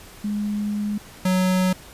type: tone pair in turn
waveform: sine / square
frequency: 207.7 / 185.04 Hz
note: G#3 / F#3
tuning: 0 / 0 cents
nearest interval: major second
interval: 200 cents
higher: first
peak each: -22 / -18 dBFS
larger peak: second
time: 0.24-0.98 / 1.25-1.73 s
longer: first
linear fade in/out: 5 ms
effects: pink hiss -44 dBFS RMS until 1.93 s + resampled to 32000 Hz